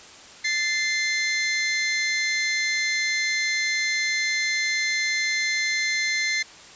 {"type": "tone pair together", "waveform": "sawtooth", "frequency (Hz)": [1751, 2082], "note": ["A6", "C7"], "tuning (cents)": [-9, -9], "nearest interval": "minor third", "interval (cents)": 300, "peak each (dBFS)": [-26, -19], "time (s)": [0.44, 6.43], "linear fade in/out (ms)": 10, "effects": ["white hiss -45 dBFS RMS until 6.75 s", "resampled to 16000 Hz"]}